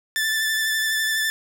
sawtooth tone with vibrato, 1760 Hz, A6, in tune, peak -17 dBFS, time 0.16-1.3 s, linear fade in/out 0 ms, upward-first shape sine, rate 12 Hz, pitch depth 21 cents each way, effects none

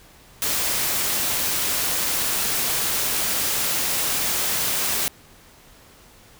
white noise, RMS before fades -23 dBFS, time 0.42-5.08 s, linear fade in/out 0 ms, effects pink hiss -50 dBFS RMS until 6.39 s

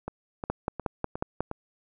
two click trains, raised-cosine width 1 ms, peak -13 / -19 dBFS, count 6 / 5, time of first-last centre 0.5-1.406 / 0.08-1.514 s, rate 5.52 / 2.79 Hz, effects none

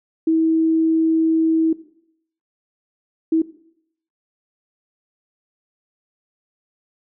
sine tone bursts at uneven times, 322.8 Hz, E4, 36 cents flat, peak -13 dBFS, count 2, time 0.27-1.73 / 3.32-3.42 s, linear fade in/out 5 ms, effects noise-tail reverb RT60 0.7 s tail -17 dB re dry

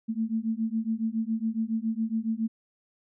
sine beating tone pair, 220 / 227.2 Hz, A3 / A#3, 0 / -44 cents, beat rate 7.2 Hz, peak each -29 dBFS, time 0.08-2.48 s, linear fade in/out 20 ms, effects none

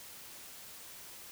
silence, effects white hiss -50 dBFS RMS until 1.31 s

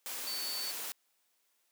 sine tone in noise, 4502 Hz, C#8, 26 cents sharp, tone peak -37 dBFS, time 0.27-0.71 s, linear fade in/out 0 ms, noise white, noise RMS -40 dBFS, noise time 0.06-0.92 s, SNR 0 dB, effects white hiss -75 dBFS RMS until 1.71 s + high-pass 300 Hz 12 dB/octave

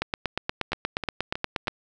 two click trains, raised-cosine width 0.3 ms, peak -9 / -14 dBFS, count 15 / 4, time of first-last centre 0.02-1.681 / 0.72-1.672 s, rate 8.43 / 3.15 Hz, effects none

